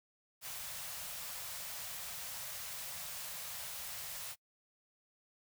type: band-stop noise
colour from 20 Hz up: white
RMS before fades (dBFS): -44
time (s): 0.41-4.36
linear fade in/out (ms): 50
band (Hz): 190 to 500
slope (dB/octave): 48
effects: noise-tail reverb RT60 0.1 s tail -25 dB re dry